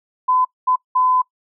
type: tone bursts at uneven times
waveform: sine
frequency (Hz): 1013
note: B5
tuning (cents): +44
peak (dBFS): -13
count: 3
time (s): 0.28-0.45 / 0.67-0.76 / 0.95-1.22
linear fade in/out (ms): 10
effects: noise-tail reverb RT60 0.1 s tail -22 dB re dry